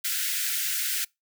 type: high-pass noise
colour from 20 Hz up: white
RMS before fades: -28 dBFS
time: 0.04-1.05 s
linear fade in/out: 10 ms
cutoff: 1400 Hz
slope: 96 dB/octave
effects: noise-tail reverb RT60 0.2 s tail -25 dB re dry